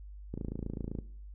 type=click train; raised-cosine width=3 ms; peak=-24 dBFS; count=19; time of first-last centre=0.34-0.987 s; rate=27.8 Hz; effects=noise-tail reverb RT60 0.6 s tail -19 dB re dry + added 50 Hz sine -44 dBFS peak until 1.34 s